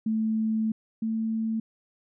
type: tone pair in turn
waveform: sine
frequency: 220 / 222.6 Hz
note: A3 / A3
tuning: 0 / +20 cents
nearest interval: unison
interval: 20 cents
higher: second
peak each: -23 / -25 dBFS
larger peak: first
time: 0.06-0.72 / 1.02-1.6 s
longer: first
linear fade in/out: 5 ms
effects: none